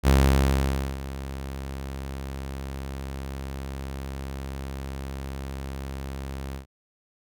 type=tone with ADSR envelope; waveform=sawtooth; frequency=67.6 Hz; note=C#2; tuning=43 cents flat; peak=-11 dBFS; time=0.03-6.66 s; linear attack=47 ms; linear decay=890 ms; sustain=-17 dB; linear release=110 ms; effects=none